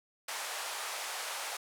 pink band-pass noise, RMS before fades -39 dBFS, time 0.28-1.57 s, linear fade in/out 5 ms, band 630 to 12000 Hz, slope 24 dB/octave, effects none

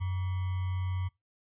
sine tone with sample-and-hold, 92.2 Hz, F#2, 6 cents flat, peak -29 dBFS, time 0-1.09 s, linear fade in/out 20 ms, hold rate 1050 Hz, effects noise-tail reverb RT60 0.2 s tail -22 dB re dry + resampled to 8000 Hz

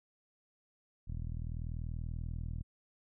10% pulse tone with low-pass filter, 40.33 Hz, E1, 37 cents flat, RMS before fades -39 dBFS, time 1.07-2.63 s, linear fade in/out 20 ms, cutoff 110 Hz, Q 0.77, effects none

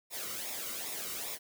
white noise with flanger, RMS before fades -39 dBFS, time 0.1-1.39 s, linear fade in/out 50 ms, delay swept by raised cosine 0.65 to 1.21 ms, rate 2.5 Hz, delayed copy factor -0.65, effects none

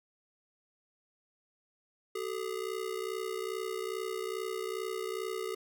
square ring-modulated tone, 410.1 Hz, G#4, 22 cents flat, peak -32 dBFS, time 2.15-5.55 s, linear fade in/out 5 ms, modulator 31.2 Hz, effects none

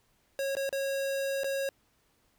square tone with dropouts, 547 Hz, C#5, 23 cents flat, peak -30 dBFS, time 0.39-1.69 s, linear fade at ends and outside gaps 1 ms, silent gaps 0.552-0.568 / 0.692-0.727 / 1.435-1.443 s, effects pink hiss -70 dBFS RMS until 2.38 s

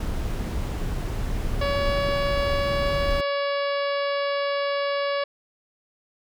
brown noise, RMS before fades -27 dBFS, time 0-3.21 s, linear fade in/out 5 ms
harmonic tone, 565 Hz, C#5, 33 cents sharp, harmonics 1 / 2 / 3 / 4 / 5 / 6 / 7 / 8 / 9, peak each -24 / -30 / -34 / -36 / -38 / -40 / -41 / -42 / -43 dBFS, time 1.61-5.24 s, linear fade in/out 5 ms
effects none

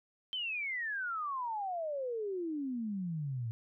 sine exponential sweep, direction down, 3136 to 110 Hz, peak -34 dBFS, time 0.33-3.51 s, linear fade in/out 0 ms, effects none

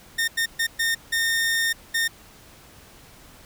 sawtooth tone bursts at uneven times, 1828 Hz, A#6, 34 cents flat, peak -17 dBFS, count 6, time 0.18-0.28 / 0.37-0.46 / 0.59-0.67 / 0.79-0.95 / 1.12-1.73 / 1.94-2.08 s, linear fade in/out 10 ms, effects pink hiss -49 dBFS RMS until 3.45 s

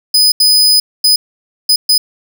40% pulse tone bursts at uneven times, 5000 Hz, D#8, 8 cents sharp, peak -5 dBFS, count 5, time 0.14-0.32 / 0.4-0.8 / 1.04-1.16 / 1.69-1.76 / 1.89-1.98 s, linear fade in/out 5 ms, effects 7-bit

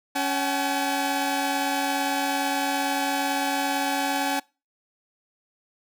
sawtooth tone cluster, 278.1 / 763 / 852 Hz, C#4 / G5 / G#5, +6 / -47 / +44 cents, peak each -24 dBFS, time 0.15-4.4 s, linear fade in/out 10 ms, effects noise-tail reverb RT60 0.3 s tail -25 dB re dry

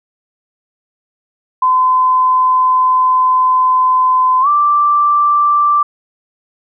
sine tone with pitch glide, 1022 to 1174 Hz, C6 to D6, -41 to -1 cents, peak -8 dBFS, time 1.62-5.83 s, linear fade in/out 5 ms, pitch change +240 cents, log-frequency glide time 4.41-4.48 s, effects none

